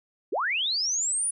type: linear sweep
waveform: sine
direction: up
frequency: 277.2 to 9860 Hz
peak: -24 dBFS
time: 0.32-1.31 s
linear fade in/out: 10 ms
effects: none